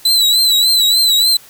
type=tone with vibrato; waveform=40% pulse; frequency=3986 Hz; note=B7; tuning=15 cents sharp; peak=-8 dBFS; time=0.05-1.37 s; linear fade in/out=5 ms; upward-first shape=triangle; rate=3.4 Hz; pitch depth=84 cents each way; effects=white hiss -42 dBFS RMS until 1.49 s